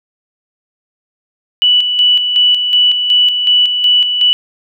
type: tone with tremolo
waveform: sine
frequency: 2960 Hz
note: F#7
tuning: in tune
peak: -6 dBFS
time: 1.62-4.33 s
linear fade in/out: 0 ms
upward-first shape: square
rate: 2.7 Hz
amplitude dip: 50%
effects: none